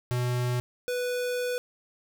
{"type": "tone pair in turn", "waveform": "square", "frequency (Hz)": [123.47, 493.9], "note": ["B2", "B4"], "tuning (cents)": [0, 0], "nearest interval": "2 octaves", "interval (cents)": 2400, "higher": "second", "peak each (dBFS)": [-26, -28], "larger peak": "first", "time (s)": [[0.11, 0.6], [0.88, 1.58]], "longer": "second", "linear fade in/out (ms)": 0, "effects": []}